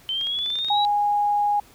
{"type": "linear sweep", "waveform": "sine", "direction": "up", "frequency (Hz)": [3072, 3919], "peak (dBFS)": -23, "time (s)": [0.09, 0.85], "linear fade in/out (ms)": 0}
{"type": "clicks", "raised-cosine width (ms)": 0.2, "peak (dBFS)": -22, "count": 9, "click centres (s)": [0.212, 0.27, 0.389, 0.461, 0.503, 0.556, 0.588, 0.647, 0.685]}
{"type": "tone", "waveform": "sine", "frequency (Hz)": 824, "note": "G#5", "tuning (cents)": -14, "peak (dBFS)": -18, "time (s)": [0.7, 1.6], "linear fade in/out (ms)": 5}
{"effects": ["pink hiss -52 dBFS RMS until 1.74 s"]}